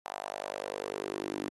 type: tone with high-pass filter sweep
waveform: sawtooth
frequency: 50 Hz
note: G1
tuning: 35 cents sharp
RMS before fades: -38 dBFS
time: 0.05-1.49 s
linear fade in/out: 10 ms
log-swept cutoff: 800 to 290 Hz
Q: 3.4
effects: AAC 32 kbps